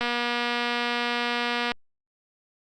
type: click train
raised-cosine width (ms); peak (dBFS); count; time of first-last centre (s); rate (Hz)
0.3; -11; 411; 0.01-1.718; 240
effects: Opus 48 kbps